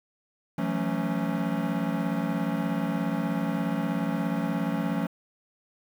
square chord, F# minor seventh, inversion third, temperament equal with one note detuned, 168.18 / 185 / 220 / 277.2 Hz, E3 / F#3 / A3 / C#4, +35 / 0 / 0 / 0 cents, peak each -32 dBFS, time 0.58-5.07 s, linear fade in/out 5 ms, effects low-pass 2000 Hz 12 dB/octave + 8-bit

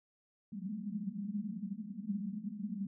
pink band-pass noise, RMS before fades -40 dBFS, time 0.52-2.87 s, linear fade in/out 5 ms, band 190 to 220 Hz, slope 96 dB/octave, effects none

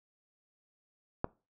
click, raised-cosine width 1 ms, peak -16 dBFS, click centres 1.244 s, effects noise-tail reverb RT60 0.3 s tail -22 dB re dry

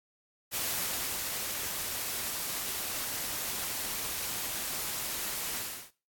white noise with ADSR envelope, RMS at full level -32 dBFS, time 0.51-5.91 s, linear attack 43 ms, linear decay 760 ms, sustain -3 dB, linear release 330 ms, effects noise-tail reverb RT60 0.3 s tail -17 dB re dry + AAC 64 kbps

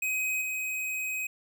square tone with level steps, 2523 Hz, D#7, 23 cents sharp, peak -28 / -31 dBFS, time 0.02-1.27 s, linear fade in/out 5 ms, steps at 0.41 s, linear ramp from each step 10 ms, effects none

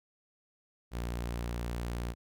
sawtooth tone, 59.1 Hz, A#1, 24 cents sharp, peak -30 dBFS, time 0.91-2.15 s, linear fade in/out 50 ms, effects none

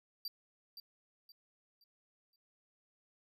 square tone with echo, 4700 Hz, D8, 1 cent sharp, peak -39 dBFS, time 0.25-0.28 s, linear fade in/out 2 ms, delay 520 ms, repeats 4, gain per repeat -9 dB, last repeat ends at 2.36 s, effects none

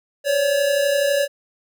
square tone pair together, 538 / 570 Hz, C5 / C#5, +48 / +48 cents, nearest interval minor second, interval 100 cents, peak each -25 / -18 dBFS, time 0.24-1.28 s, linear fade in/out 50 ms, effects none

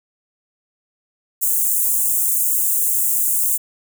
white high-pass noise, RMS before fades -18 dBFS, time 1.41-3.58 s, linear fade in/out 20 ms, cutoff 7200 Hz, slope 48 dB/octave, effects none

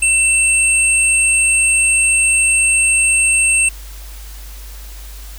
sine tone pair together, 2670 / 8523 Hz, E7 / C9, +22 / +31 cents, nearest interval octave + minor sixth, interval 2009 cents, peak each -13 dBFS, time 0.02-3.69 s, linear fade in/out 5 ms, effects added 50 Hz sine -30 dBFS peak until 5.38 s + white hiss -39 dBFS RMS until 5.38 s

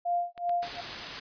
sine tone with tremolo, 699 Hz, F5, 1 cent sharp, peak -24 dBFS, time 0.05-0.81 s, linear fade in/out 10 ms, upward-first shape sine, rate 2.6 Hz, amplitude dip 100%
clicks, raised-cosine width 0.3 ms, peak -30 dBFS, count 4, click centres 0.378 / 0.494 / 0.63 / 0.929 s
white noise, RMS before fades -36 dBFS, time 0.62-1.2 s, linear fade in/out 10 ms
effects resampled to 11025 Hz

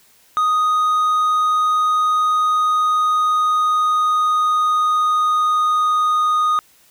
triangle tone with pitch glide, 1244.5 to 1236.6 Hz, D#6 to D#6, 0 to -11 cents, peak -12 dBFS, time 0.37-6.59 s, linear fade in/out 0 ms, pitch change -11 cents, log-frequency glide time 2.32-6.38 s, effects white hiss -53 dBFS RMS until 6.9 s

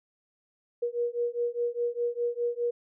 sine beating tone pair, 475.3 / 480.2 Hz, A#4 / B4, +34 / -49 cents, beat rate 4.9 Hz, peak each -30 dBFS, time 0.82-2.71 s, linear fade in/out 10 ms, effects none

